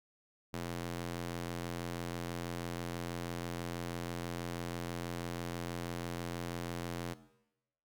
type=tone with high-pass filter; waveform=square; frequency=43.08 Hz; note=F1; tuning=23 cents flat; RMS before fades=-40 dBFS; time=0.53-7.14 s; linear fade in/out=10 ms; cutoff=160 Hz; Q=0.77; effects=noise-tail reverb RT60 0.9 s tail -17 dB re dry